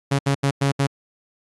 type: tone bursts at uneven times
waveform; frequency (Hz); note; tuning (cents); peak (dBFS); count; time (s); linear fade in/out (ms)
sawtooth; 138.9; C#3; +4; -13; 5; 0.11-0.19 / 0.26-0.35 / 0.43-0.51 / 0.61-0.72 / 0.79-0.87; 10
effects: low-pass 11000 Hz 12 dB/octave + AAC 32 kbps